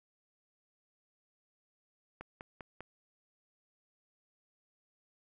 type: click train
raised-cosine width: 0.5 ms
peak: -29 dBFS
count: 4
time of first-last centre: 2.21-2.806 s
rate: 5.03 Hz
effects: none